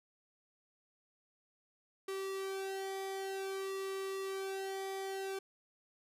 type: tone with flanger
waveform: sawtooth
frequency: 386.6 Hz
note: G4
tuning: 24 cents flat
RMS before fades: -40 dBFS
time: 2.08-5.39 s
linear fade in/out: 5 ms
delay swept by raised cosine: 1.2 to 1.87 ms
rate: 0.53 Hz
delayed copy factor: -0.8
effects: resampled to 32000 Hz